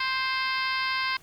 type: harmonic tone with a mistuned harmonic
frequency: 524 Hz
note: C5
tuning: 2 cents sharp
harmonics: 2 / 3 / 4 / 5 / 6 / 7 / 8 / 9 / 10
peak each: -30 / -32 / -31 / -35 / -38 / -40 / -38 / -38 / -39 dBFS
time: 0-1.17 s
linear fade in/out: 5 ms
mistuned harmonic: 10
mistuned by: -55 cents
effects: pink hiss -55 dBFS RMS until 1.22 s